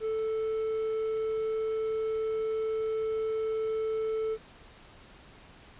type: tone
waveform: triangle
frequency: 440 Hz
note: A4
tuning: in tune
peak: -26 dBFS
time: 0-4.38 s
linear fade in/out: 50 ms
effects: pink hiss -53 dBFS RMS until 5.79 s + resampled to 8000 Hz